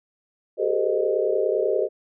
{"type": "tone cluster", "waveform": "sine", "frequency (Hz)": [381.7, 411.9, 448.7, 515, 617], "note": ["G4", "G#4", "A4", "C5", "D#5"], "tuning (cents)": [-46, -14, 34, -28, -15], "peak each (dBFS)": -26, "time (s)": [0.57, 1.89], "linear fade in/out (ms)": 50, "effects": []}